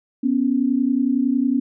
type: tone pair together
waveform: sine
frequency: 246.3 / 277.2 Hz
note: B3 / C#4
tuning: -5 / 0 cents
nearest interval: major second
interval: 205 cents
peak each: -19 dBFS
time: 0.23-1.6 s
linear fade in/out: 10 ms
effects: none